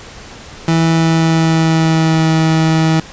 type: tone with pitch glide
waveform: 30% pulse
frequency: 164 to 160.16 Hz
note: E3 to E3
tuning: -9 to -50 cents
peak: -7 dBFS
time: 0.68-3 s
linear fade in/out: 2 ms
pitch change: -41 cents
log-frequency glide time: 0.78-2.29 s
effects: pink hiss -34 dBFS RMS until 3.12 s + resampled to 16000 Hz